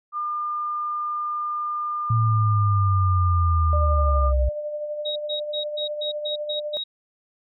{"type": "tone", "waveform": "sine", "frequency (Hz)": 1204, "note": "D6", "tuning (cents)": 43, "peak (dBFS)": -24, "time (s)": [0.12, 4.33], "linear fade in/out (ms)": 50}
{"type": "linear sweep", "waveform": "sine", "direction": "down", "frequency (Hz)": [113.9, 62.2], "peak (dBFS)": -17, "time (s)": [2.1, 4.49], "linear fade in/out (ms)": 5}
{"type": "tone with tremolo", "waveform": "sine", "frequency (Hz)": 597, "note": "D5", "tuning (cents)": 28, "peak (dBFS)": -25, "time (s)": [3.73, 6.77], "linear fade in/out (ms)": 0, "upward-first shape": "sine", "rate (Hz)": 12, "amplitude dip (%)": 40}
{"type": "tone bursts", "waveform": "sine", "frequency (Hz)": 3793, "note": "A#7", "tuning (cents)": 29, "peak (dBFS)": -26, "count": 8, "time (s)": [5.05, 6.84], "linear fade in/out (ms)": 10, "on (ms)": 110, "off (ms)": 130}
{"effects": []}